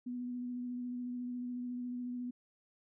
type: tone with vibrato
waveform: sine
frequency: 246.3 Hz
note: B3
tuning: 5 cents flat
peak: -37 dBFS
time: 0.06-2.31 s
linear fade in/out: 10 ms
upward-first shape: sine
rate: 14 Hz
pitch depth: 16 cents each way
effects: none